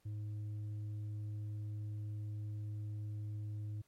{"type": "tone with tanh clipping", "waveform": "sine", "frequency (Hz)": 105.2, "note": "G#2", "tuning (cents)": 23, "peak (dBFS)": -40, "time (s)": [0.05, 3.82], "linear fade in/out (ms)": 10, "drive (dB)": 4, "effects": ["pink hiss -75 dBFS RMS until 3.87 s", "MP3 64 kbps"]}